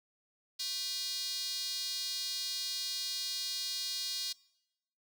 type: tone with high-pass filter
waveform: square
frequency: 220 Hz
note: A3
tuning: in tune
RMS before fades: -37 dBFS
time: 0.59-4.33 s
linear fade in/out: 10 ms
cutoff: 4300 Hz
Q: 4.2
effects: noise-tail reverb RT60 0.9 s tail -24 dB re dry